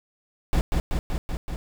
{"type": "noise with echo", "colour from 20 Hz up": "brown", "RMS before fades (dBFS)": -20, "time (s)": [0.53, 0.61], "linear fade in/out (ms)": 0, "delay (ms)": 190, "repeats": 5, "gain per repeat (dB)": -2, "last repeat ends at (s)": 1.56, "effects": []}